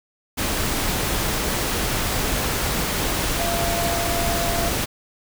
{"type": "tone in noise", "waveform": "sine", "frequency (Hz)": 684, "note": "F5", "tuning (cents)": -36, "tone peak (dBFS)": -25, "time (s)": [3.38, 4.7], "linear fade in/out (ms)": 20, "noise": "pink", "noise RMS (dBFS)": -23, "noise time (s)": [0.37, 4.86], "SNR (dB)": -5, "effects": []}